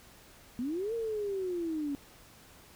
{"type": "linear two-way sweep", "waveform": "sine", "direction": "up then down", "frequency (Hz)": [229.8, 466.2, 277], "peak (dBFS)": -31, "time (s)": [0.59, 1.95], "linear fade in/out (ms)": 0, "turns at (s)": 0.94, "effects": ["pink hiss -56 dBFS RMS until 2.75 s"]}